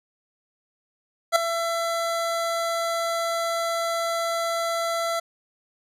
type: tone with ADSR envelope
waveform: 25% pulse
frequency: 671 Hz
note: E5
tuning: 31 cents sharp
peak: -9 dBFS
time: 1.32-5.2 s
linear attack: 39 ms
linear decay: 4 ms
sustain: -11 dB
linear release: 9 ms
effects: low-pass 12000 Hz 12 dB/octave